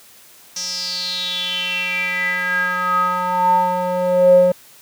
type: tone with band-pass filter sweep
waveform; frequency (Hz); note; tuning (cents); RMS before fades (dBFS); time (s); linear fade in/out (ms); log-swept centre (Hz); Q
square; 180.6; F#3; -42; -18; 0.56-4.52; 5; 5800 to 480; 8.5
effects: white hiss -46 dBFS RMS until 4.81 s + high-pass 80 Hz 12 dB/octave